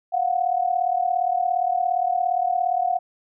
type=tone pair together; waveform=sine; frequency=702.7 / 740 Hz; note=F5 / F#5; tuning=+10 / 0 cents; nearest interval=minor second; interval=90 cents; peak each=-22 dBFS; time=0.12-2.99 s; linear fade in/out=20 ms; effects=none